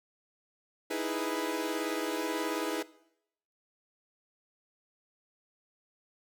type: chord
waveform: sawtooth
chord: E major seventh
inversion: third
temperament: equal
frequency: 311.1 / 329.6 / 415.3 / 493.9 Hz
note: D#4 / E4 / G#4 / B4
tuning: 0 / 0 / 0 / 0 cents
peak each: -33 dBFS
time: 0.9-2.83 s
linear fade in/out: 10 ms
effects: noise-tail reverb RT60 0.8 s tail -20 dB re dry